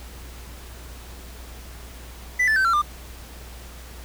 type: tone with pitch steps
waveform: triangle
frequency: 1990 / 1752.5 / 1543.4 / 1359.2 / 1197 Hz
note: B6 / A6 / G6 / F6 / D6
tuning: +13 / -7 / -27 / -47 / +33 cents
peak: -15 dBFS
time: 2.39-2.82 s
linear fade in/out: 10 ms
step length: 86 ms
effects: added 60 Hz sine -39 dBFS peak until 4.04 s + pink hiss -44 dBFS RMS until 4.04 s